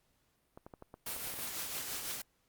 clicks, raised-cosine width 1 ms, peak -34 dBFS, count 9, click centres 0.575 / 0.665 / 0.738 / 0.824 / 0.941 / 1.164 / 1.273 / 1.339 / 1.389 s
white noise with tremolo, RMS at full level -38 dBFS, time 1.06-2.22 s, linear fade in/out 5 ms, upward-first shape triangle, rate 6 Hz, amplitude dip 45%
effects pink hiss -75 dBFS RMS until 2.48 s + Opus 48 kbps

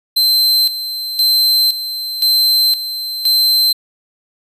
45% pulse tone with tremolo, 4100 Hz, C8, 36 cents flat, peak -9 dBFS, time 0.16-3.73 s, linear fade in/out 10 ms, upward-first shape square, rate 0.97 Hz, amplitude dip 70%, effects resampled to 32000 Hz

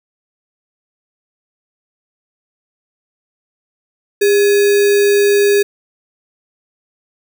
sine tone with sample-and-hold, 406 Hz, G#4, 39 cents flat, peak -8 dBFS, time 4.21-5.63 s, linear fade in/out 10 ms, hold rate 2100 Hz, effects none

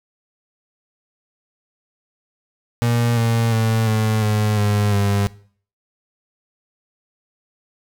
35% pulse tone with pitch steps, 118.3 / 115.2 / 112.18 / 109.24 / 106.37 / 103.58 / 100.87 Hz, A#2 / A#2 / A2 / A2 / G#2 / G#2 / G2, +26 / -20 / +34 / -12 / +42 / -4 / +50 cents, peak -14 dBFS, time 2.82-5.27 s, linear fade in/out 0 ms, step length 350 ms, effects noise-tail reverb RT60 0.5 s tail -20 dB re dry

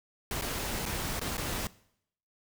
pink noise with dropouts, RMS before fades -34 dBFS, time 0.31-1.67 s, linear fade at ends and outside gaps 1 ms, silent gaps 0.412-0.421 / 0.855-0.861 / 1.195-1.214 / 1.37-1.379 s, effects noise-tail reverb RT60 0.7 s tail -20 dB re dry

